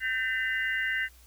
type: tone cluster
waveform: sine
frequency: 1558 / 1811 / 2020 / 2806 Hz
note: G6 / A6 / B6 / F7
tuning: -11 / +49 / +39 / +8 cents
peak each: -31 / -32 / -31 / -39 dBFS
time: 0-1.09 s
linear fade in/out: 50 ms
effects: added 60 Hz sine -54 dBFS peak until 1.26 s + white hiss -59 dBFS RMS until 1.26 s